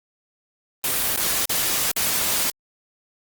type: noise with dropouts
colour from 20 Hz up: white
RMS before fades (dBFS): -22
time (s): 0.84-2.5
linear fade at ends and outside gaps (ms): 1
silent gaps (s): 1.162-1.174 / 1.454-1.495 / 1.915-1.964
effects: Opus 24 kbps